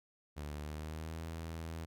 sawtooth tone with pitch glide, 74 to 81.64 Hz, D2 to E2, +14 to -16 cents, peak -37 dBFS, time 0.36-1.86 s, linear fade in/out 20 ms, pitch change +170 cents, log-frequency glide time 0.55-1.2 s, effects none

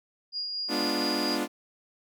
sine tone with tremolo, 4849 Hz, D#8, 45 cents flat, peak -29 dBFS, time 0.32-1.39 s, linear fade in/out 50 ms, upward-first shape sine, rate 4.3 Hz, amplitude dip 30%
sawtooth chord, G# diminished seventh, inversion none, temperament equal, 207.7 / 246.9 / 293.7 / 349.2 Hz, G#3 / B3 / D4 / F4, 0 / 0 / 0 / 0 cents, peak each -32 / -29 / -27 / -29 dBFS, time 0.68-1.48 s, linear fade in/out 50 ms
effects none

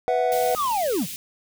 triangle chord, B suspended fourth, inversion none, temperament equal, 493.9 / 659.3 / 740 Hz, B4 / E5 / F#5, 0 / 0 / 0 cents, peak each -21 / -23 / -21 dBFS, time 0.08-0.55 s, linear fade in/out 0 ms
white band-stop noise, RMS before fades -34 dBFS, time 0.32-1.16 s, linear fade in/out 0 ms, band 280 to 2400 Hz, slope 24 dB/octave
triangle linear sweep, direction down, 1300 to 123.47 Hz, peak -19 dBFS, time 0.55-1.07 s, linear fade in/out 50 ms
effects none

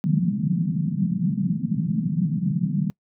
pink band-pass noise, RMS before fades -23 dBFS, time 0.04-2.9 s, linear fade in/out 0 ms, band 150 to 210 Hz, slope 48 dB/octave, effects noise-tail reverb RT60 0.1 s tail -25 dB re dry

